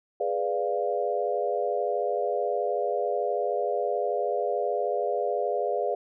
sine chord, G# diminished seventh, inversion none, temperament equal, 415.3 / 493.9 / 587.3 / 698.5 Hz, G#4 / B4 / D5 / F5, 0 / 0 / 0 / 0 cents, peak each -30 dBFS, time 0.2-5.95 s, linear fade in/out 5 ms, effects none

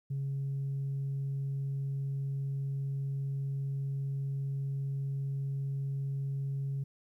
sine tone, 137.5 Hz, C#3, 14 cents flat, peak -30 dBFS, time 0.1-6.84 s, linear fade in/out 10 ms, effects tanh soft clip ceiling -29 dBFS + 12-bit

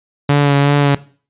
sawtooth tone with vibrato, 142.6 Hz, C#3, 49 cents sharp, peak -5 dBFS, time 0.29-0.95 s, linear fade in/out 5 ms, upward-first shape sine, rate 2.7 Hz, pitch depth 22 cents each way, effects noise-tail reverb RT60 0.4 s tail -18 dB re dry + resampled to 8000 Hz

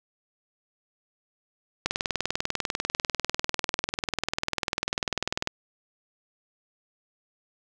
click train, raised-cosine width 0.2 ms, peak -8 dBFS, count 74, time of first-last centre 1.86-5.474 s, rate 20.2 Hz, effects none

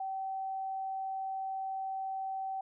sine tone, 769 Hz, G5, 33 cents flat, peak -34 dBFS, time 0-2.61 s, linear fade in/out 5 ms, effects none

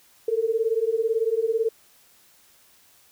sine beating tone pair, 440 / 458 Hz, A4 / A#4, 0 / -31 cents, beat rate 18 Hz, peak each -24 / -23 dBFS, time 0.28-1.69 s, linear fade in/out 5 ms, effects white hiss -57 dBFS RMS until 3.11 s

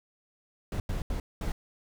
brown noise bursts at uneven times, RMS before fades -31 dBFS, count 4, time 0.72-0.8 / 0.89-1.02 / 1.1-1.2 / 1.41-1.52 s, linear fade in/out 2 ms, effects none

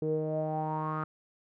sawtooth tone with low-pass filter sweep, 155.4 Hz, D#3, 2 cents flat, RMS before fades -32 dBFS, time 0.02-1.04 s, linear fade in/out 2 ms, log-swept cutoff 420 to 1300 Hz, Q 8, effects none

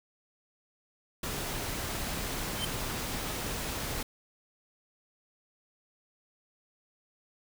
pink noise, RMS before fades -35 dBFS, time 1.23-4.03 s, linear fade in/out 5 ms
square tone with exponential growth, 3107 Hz, G7, 16 cents flat, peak -29 dBFS, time 2.51-2.65 s, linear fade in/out 5 ms, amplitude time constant 29 ms
effects none

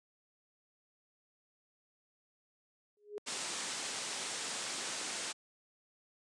sine tone with exponential growth, 415.3 Hz, G#4, in tune, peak -35 dBFS, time 2.97-3.18 s, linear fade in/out 0 ms, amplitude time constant 45 ms
white low-pass noise, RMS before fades -40 dBFS, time 3.26-5.33 s, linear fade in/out 20 ms, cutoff 9000 Hz, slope 48 dB/octave
effects high-pass 200 Hz 12 dB/octave + resampled to 24000 Hz

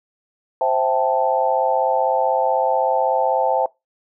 sine chord, A minor seventh, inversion first, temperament equal, 523.3 / 659.3 / 784 / 880 Hz, C5 / E5 / G5 / A5, 0 / 0 / 0 / 0 cents, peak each -21 dBFS, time 0.61-3.66 s, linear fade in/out 2 ms, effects noise-tail reverb RT60 0.2 s tail -22 dB re dry

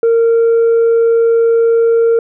sine tone, 460.4 Hz, A#4, 22 cents flat, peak -5 dBFS, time 0.03-2.19 s, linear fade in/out 2 ms, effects tanh soft clip ceiling -6 dBFS

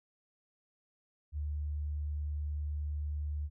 sine tone, 74.2 Hz, D2, 18 cents sharp, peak -33 dBFS, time 1.32-3.5 s, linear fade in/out 50 ms, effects none

